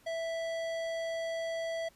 sine tone with tanh clipping, 659 Hz, E5, 1 cent flat, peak -35 dBFS, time 0.06-1.89 s, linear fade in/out 10 ms, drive 17 dB, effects pink hiss -64 dBFS RMS until 1.95 s + resampled to 32000 Hz

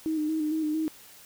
sine tone with vibrato, 310.5 Hz, D#4, 3 cents flat, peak -25 dBFS, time 0.06-0.88 s, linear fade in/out 0 ms, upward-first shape square, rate 4.4 Hz, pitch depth 34 cents each way, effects white hiss -51 dBFS RMS until 1.25 s

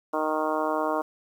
harmonic tone, 155.2 Hz, D#3, 4 cents flat, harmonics 2 / 3 / 4 / 5 / 6 / 7 / 8 / 9, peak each -31 / -32 / -29 / -33 / -32 / -31 / -37 / -38 dBFS, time 0.13-1.02 s, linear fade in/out 10 ms, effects 9-bit

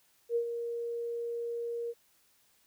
sine tone with ADSR envelope, 469.7 Hz, A#4, 13 cents sharp, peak -25 dBFS, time 0.29-1.94 s, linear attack 67 ms, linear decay 85 ms, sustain -8 dB, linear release 42 ms, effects white hiss -68 dBFS RMS until 2.66 s

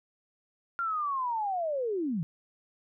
sine linear sweep, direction down, 1397 to 146.83 Hz, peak -28 dBFS, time 0.79-2.23 s, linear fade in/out 0 ms, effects none

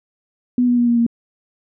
sine tone with pitch steps, 246.9 / 243.5 / 240.1 / 236.8 / 233.6 Hz, B3 / B3 / B3 / A#3 / A#3, 0 / -24 / -49 / +27 / +4 cents, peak -12 dBFS, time 0.58-1.065 s, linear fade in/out 2 ms, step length 97 ms, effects none

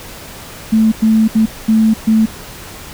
sine tone bursts at uneven times, 220.3 Hz, A3, 2 cents sharp, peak -7 dBFS, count 5, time 0.72-0.92 / 1.02-1.28 / 1.35-1.46 / 1.68-1.94 / 2.07-2.26 s, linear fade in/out 10 ms, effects pink hiss -32 dBFS RMS until 2.93 s

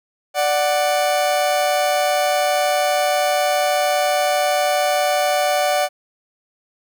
40% pulse tone pair together, 588.6 / 741 Hz, D5 / F#5, +4 / +2 cents, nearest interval major third, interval 398 cents, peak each -18 dBFS, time 0.34-5.89 s, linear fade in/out 50 ms, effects none

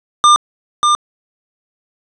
square tone with echo, 1200 Hz, D6, 37 cents sharp, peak -6 dBFS, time 0.24-0.36 s, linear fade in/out 0 ms, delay 590 ms, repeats 1, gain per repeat -4 dB, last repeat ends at 0.95 s, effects resampled to 22050 Hz + 7-bit

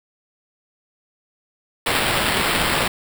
white noise with sample-and-hold, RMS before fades -20 dBFS, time 1.86-2.88 s, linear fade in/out 5 ms, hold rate 6300 Hz, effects none

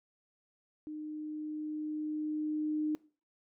sine tone with level ramp, 305.4 Hz, D#4, 32 cents flat, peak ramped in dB -39 to -29 dBFS, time 0.87-2.95 s, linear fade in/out 0 ms, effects noise-tail reverb RT60 0.4 s tail -22 dB re dry

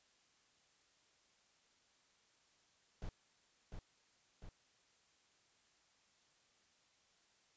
brown noise with echo, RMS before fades -44 dBFS, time 3.02-3.09 s, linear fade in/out 0 ms, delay 700 ms, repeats 2, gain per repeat -4 dB, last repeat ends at 4.49 s, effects white hiss -73 dBFS RMS until 7.56 s + resampled to 16000 Hz

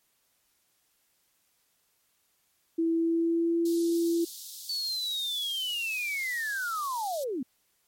sine tone with pitch glide, 329.6 to 336.9 Hz, E4 to E4, 0 to +38 cents, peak -23 dBFS, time 2.78-4.25 s, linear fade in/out 10 ms, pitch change +38 cents, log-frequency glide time 2.9-3.59 s
pink high-pass noise, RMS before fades -43 dBFS, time 3.65-7.24 s, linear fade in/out 5 ms, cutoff 3700 Hz, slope 48 dB/octave
sine linear sweep, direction down, 4509 to 230.7 Hz, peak -29 dBFS, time 4.69-7.43 s, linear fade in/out 5 ms
effects white hiss -71 dBFS RMS until 7.87 s + MP3 64 kbps

